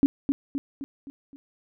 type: tone with echo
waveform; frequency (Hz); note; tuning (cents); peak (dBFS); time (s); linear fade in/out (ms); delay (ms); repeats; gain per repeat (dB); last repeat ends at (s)
sine; 277.2; C#4; 0; -13; 0.03-0.06; 0; 260; 5; -6; 1.36
effects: none